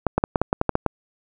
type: clicks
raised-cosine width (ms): 1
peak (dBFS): -4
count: 10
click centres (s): 0.067 / 0.18 / 0.239 / 0.358 / 0.416 / 0.529 / 0.614 / 0.693 / 0.754 / 0.863
effects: none